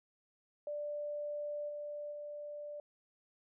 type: tone with level steps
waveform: sine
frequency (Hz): 589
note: D5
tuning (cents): +5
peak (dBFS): -37 / -40 / -42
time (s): 0.67-2.8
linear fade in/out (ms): 2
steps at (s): 1.68 / 2.11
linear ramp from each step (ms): 20
effects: none